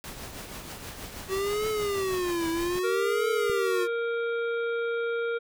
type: noise with tremolo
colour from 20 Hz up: pink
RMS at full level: -38 dBFS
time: 0.04-2.79 s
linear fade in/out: 0 ms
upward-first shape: triangle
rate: 6.3 Hz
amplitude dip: 50%
type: tone with vibrato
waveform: square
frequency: 377.5 Hz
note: F#4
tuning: 35 cents sharp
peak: -27 dBFS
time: 1.28-3.88 s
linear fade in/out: 50 ms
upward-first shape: triangle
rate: 0.62 Hz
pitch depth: 250 cents each way
type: clicks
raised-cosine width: 5 ms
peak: -28 dBFS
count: 2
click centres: 2.755 / 3.498 s
type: harmonic tone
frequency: 466.2 Hz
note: A#4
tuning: in tune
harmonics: 1 / 3 / 5 / 7 / 8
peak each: -27 / -33 / -43 / -49 / -50 dBFS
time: 2.83-5.39 s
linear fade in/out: 20 ms
effects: none